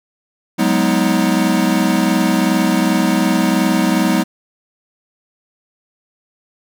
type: chord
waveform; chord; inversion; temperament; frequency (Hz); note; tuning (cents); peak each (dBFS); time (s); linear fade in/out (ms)
square; G# minor seventh; third; equal with one note detuned; 185 / 207.7 / 246.9 / 316.6; F#3 / G#3 / B3 / D#4; 0 / 0 / 0 / +30; -19; 0.58-4.24; 20
effects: none